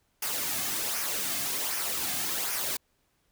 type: noise with flanger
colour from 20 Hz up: white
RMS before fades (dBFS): -31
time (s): 0.22-2.77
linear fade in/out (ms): 5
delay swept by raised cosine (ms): 0.25 to 2.15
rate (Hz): 1.3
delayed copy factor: -0.55
effects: pink hiss -72 dBFS RMS until 3.31 s